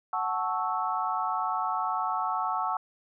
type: chord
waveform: sine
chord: F# minor seventh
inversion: none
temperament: equal with one note detuned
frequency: 740 / 880 / 1108.7 / 1310.9 Hz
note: F#5 / A5 / C#6 / E6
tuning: 0 / 0 / 0 / -10 cents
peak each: -32 dBFS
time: 0.13-2.77 s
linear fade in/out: 2 ms
effects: none